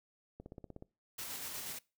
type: click train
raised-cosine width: 2 ms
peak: -34 dBFS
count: 8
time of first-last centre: 0.4-0.824 s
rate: 16.5 Hz
type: noise with tremolo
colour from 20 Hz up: white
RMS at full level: -42 dBFS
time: 1.18-1.79 s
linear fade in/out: 10 ms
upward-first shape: square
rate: 8.3 Hz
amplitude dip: 25%
effects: noise-tail reverb RT60 0.3 s tail -23 dB re dry